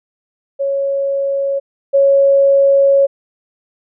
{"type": "tone pair in turn", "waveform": "sine", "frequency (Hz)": [553, 553], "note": ["C#5", "C#5"], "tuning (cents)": [-4, -4], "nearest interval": "unison", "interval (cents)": 0, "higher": "neither", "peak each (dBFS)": [-14, -7], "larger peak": "second", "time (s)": [[0.59, 1.6], [1.93, 3.07]], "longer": "second", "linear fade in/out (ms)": 20, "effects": []}